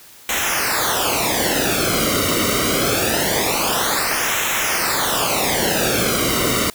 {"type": "noise with flanger", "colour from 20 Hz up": "pink", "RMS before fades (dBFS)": -19, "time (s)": [0.29, 6.7], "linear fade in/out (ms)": 2, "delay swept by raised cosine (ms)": [0.21, 1.2], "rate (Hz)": 0.24, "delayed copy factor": -0.9, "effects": ["white hiss -44 dBFS RMS until 6.74 s"]}